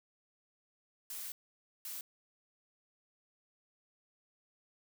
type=noise bursts at uneven times; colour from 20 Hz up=blue; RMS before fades=-43 dBFS; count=2; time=1.1-1.32 / 1.85-2.01 s; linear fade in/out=2 ms; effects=none